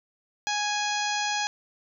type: harmonic tone with a mistuned harmonic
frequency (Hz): 830.6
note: G#5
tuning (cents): 0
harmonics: 1 / 2 / 3 / 4 / 5 / 6 / 7 / 8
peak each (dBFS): -29 / -32 / -34 / -35 / -36 / -37 / -37 / -38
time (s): 0.47-1.47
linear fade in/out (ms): 0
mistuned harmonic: 7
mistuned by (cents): +29
effects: none